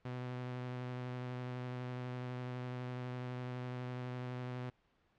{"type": "tone with vibrato", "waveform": "sawtooth", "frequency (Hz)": 125.1, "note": "B2", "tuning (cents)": 23, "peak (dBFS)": -36, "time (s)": [0.05, 4.7], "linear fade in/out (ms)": 5, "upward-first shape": "sine", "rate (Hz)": 12, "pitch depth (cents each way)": 14, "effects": ["pink hiss -74 dBFS RMS until 5.18 s", "low-pass 3000 Hz 12 dB/octave"]}